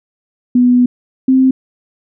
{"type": "tone pair in turn", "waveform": "sine", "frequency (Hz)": [246.9, 261.6], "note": ["B3", "C4"], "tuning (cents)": [0, 0], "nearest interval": "minor second", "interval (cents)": 100, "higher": "second", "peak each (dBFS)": -6, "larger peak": "neither", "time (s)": [[0.55, 0.86], [1.28, 1.51]], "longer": "first", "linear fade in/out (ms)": 5, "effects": []}